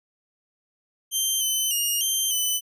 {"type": "tone with pitch steps", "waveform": "10% pulse", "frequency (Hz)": [3140, 3050, 2851, 3141, 3009], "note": ["G7", "G7", "F7", "G7", "F#7"], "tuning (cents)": [2, -48, 35, 3, 28], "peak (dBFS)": -14, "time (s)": [1.11, 2.61], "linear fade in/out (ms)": 50, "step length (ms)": 300, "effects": ["resampled to 32000 Hz"]}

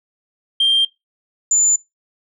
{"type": "tone pair in turn", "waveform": "sine", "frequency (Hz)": [3179, 7065], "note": ["G7", "A8"], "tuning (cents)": [24, 6], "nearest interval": "octave + major second", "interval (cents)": 1382, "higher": "second", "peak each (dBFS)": -10, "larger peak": "neither", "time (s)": [[0.6, 0.85], [1.51, 1.76]], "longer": "neither", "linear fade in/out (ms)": 5, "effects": ["noise-tail reverb RT60 0.2 s tail -22 dB re dry", "tanh soft clip ceiling -9 dBFS"]}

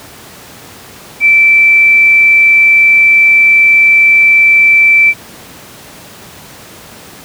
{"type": "tone", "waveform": "sine", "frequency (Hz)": 2330, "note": "D7", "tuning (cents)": -14, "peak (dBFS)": -3, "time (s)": [1.2, 5.14], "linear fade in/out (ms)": 50, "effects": ["pink hiss -33 dBFS RMS until 7.24 s", "high-pass 100 Hz 12 dB/octave"]}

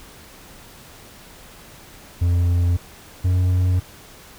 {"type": "tone pair in turn", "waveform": "triangle", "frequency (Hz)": [87.31, 90.99], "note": ["F2", "F#2"], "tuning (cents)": [0, -28], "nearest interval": "minor second", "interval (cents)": 72, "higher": "second", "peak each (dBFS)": -13, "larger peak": "neither", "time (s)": [[2.21, 2.77], [3.24, 3.8]], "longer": "neither", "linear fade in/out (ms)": 10, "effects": ["pink hiss -44 dBFS RMS until 4.38 s"]}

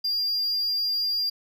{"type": "tone", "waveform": "triangle", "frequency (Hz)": 4798, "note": "D8", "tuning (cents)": 36, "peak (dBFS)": -22, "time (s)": [0.04, 1.3], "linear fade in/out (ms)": 10, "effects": []}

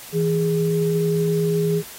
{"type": "tone pair together", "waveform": "sine", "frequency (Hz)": [163.7, 412.5], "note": ["E3", "G#4"], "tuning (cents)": [-12, -12], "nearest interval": "octave + major third", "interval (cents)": 1600, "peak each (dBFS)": -20, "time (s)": [0.12, 1.83], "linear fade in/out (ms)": 50, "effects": ["white hiss -39 dBFS RMS until 1.98 s", "AAC 48 kbps"]}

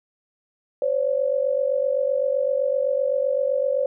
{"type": "tone pair together", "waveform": "sine", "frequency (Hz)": [520.2, 568], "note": ["C5", "C#5"], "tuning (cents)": [-10, 42], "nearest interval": "major second", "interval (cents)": 152, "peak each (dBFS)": -22, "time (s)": [0.82, 3.86], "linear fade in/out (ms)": 2, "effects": []}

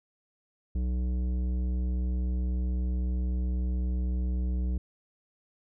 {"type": "tone with tanh clipping", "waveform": "triangle", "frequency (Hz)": 61.9, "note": "B1", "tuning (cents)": 5, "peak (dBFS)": -28, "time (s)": [0.75, 4.78], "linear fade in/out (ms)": 5, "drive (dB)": 16, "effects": []}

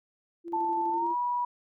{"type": "tone with tremolo", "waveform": "sine", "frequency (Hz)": 340.3, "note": "F4", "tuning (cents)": -45, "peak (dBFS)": -32, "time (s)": [0.44, 1.15], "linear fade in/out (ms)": 50, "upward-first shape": "square", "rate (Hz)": 12, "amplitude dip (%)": 35}
{"type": "tone with pitch glide", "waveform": "sine", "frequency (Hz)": [882, 973], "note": ["A5", "B5"], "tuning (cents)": [4, -26], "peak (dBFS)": -26, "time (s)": [0.53, 1.45], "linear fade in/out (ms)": 5, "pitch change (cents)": 170, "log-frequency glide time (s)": [0.9, 1.15]}
{"effects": []}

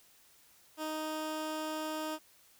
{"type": "tone", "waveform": "15% pulse", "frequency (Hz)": 311.1, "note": "D#4", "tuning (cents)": 0, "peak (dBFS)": -29, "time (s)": [0.77, 2.19], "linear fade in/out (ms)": 50, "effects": ["white hiss -63 dBFS RMS until 2.59 s"]}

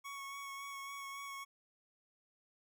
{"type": "tone with vibrato", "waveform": "25% pulse", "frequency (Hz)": 1108.7, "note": "C#6", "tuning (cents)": 0, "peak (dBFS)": -40, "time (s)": [0.04, 1.45], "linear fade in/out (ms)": 20, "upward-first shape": "sine", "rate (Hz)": 3.6, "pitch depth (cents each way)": 17, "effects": []}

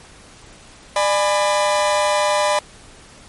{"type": "chord", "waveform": "40% pulse", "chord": "G# diminished", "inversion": "second", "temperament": "just", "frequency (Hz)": [598, 830.6, 996.7], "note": ["D5", "G#5", "B5"], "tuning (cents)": [31, 0, 16], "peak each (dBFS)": [-17, -22, -19], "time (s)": [0.96, 2.59], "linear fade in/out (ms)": 2, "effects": ["pink hiss -44 dBFS RMS until 3.28 s", "MP3 48 kbps"]}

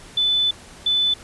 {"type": "tone pair in turn", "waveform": "sine", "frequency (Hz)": [3500, 3500], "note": ["A7", "A7"], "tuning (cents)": [-10, -10], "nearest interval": "unison", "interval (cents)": 0, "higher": "neither", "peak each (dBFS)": -16, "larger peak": "neither", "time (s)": [[0.17, 0.51], [0.86, 1.14]], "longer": "first", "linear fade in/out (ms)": 5, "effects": ["pink hiss -43 dBFS RMS until 1.23 s", "resampled to 24000 Hz"]}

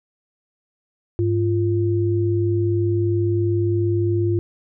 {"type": "tone pair together", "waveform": "sine", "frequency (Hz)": [102.84, 345.9], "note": ["G#2", "F4"], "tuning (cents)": [-17, -17], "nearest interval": "octave + major sixth", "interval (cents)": 2100, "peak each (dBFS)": [-19, -20], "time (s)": [1.19, 4.39], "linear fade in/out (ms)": 0, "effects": []}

